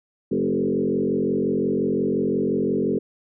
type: tone with frequency modulation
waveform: sine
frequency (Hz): 318.6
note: D#4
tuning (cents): +41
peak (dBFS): -19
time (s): 0.31-2.99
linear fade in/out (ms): 10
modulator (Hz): 45.7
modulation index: 3
effects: none